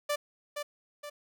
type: tone with echo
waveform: sawtooth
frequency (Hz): 587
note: D5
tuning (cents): -1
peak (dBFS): -24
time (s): 0.09-0.16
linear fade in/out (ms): 10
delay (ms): 470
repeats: 2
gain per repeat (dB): -6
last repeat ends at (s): 1.1
effects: none